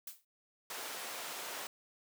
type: noise with exponential decay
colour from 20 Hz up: blue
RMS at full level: -41 dBFS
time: 0.07-0.25 s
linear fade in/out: 5 ms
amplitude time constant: 38 ms
type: high-pass noise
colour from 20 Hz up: pink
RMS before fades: -43 dBFS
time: 0.7-1.67 s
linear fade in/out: 2 ms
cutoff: 570 Hz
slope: 12 dB/octave
effects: none